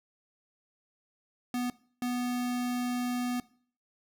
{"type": "tone bursts at uneven times", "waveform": "square", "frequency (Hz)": 246.2, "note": "B3", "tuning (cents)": -5, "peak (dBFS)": -30, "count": 2, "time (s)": [[1.54, 1.7], [2.02, 3.4]], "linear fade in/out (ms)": 2, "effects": ["noise-tail reverb RT60 0.5 s tail -20 dB re dry"]}